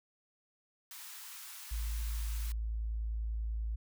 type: high-pass noise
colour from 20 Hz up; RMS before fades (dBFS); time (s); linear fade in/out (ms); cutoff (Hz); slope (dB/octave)
white; -48; 0.91-2.52; 2; 870; 48
type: tone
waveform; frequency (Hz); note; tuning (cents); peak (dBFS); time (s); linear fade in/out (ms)
sine; 55.1; A1; +3; -33; 1.71-3.76; 10
effects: none